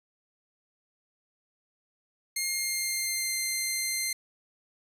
10% pulse tone with pitch glide, 2129 to 2089 Hz, C7 to C7, +30 to -3 cents, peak -19 dBFS, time 2.36-4.13 s, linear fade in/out 5 ms, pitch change -33 cents, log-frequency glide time 2.47-3.36 s, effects resampled to 32000 Hz

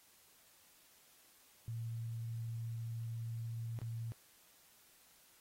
sine tone with dropouts, 115.1 Hz, A#2, 22 cents flat, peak -39 dBFS, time 1.68-4.12 s, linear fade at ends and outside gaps 0 ms, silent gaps 3.789-3.816 s, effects white hiss -66 dBFS RMS until 5.4 s + AAC 48 kbps

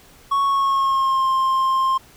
triangle tone with pitch glide, 1108.7 to 1056.8 Hz, C#6 to C6, 0 to +17 cents, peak -14 dBFS, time 0.31-1.98 s, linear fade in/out 10 ms, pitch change -83 cents, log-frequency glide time 0.44-1.28 s, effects pink hiss -49 dBFS RMS until 2.16 s

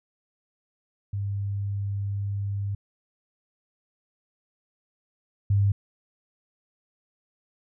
sine tone pair in turn, 100.1 / 100.1 Hz, G2 / G2, +37 / +37 cents, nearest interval unison, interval 0 cents, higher neither, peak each -26 / -18 dBFS, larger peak second, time 1.13-2.75 / 5.5-5.72 s, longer first, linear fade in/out 5 ms, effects none

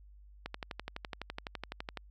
click train, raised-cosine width 0.3 ms, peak -22 dBFS, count 19, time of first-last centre 0.46-1.973 s, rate 11.9 Hz, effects added 50 Hz sine -53 dBFS peak until 2.1 s

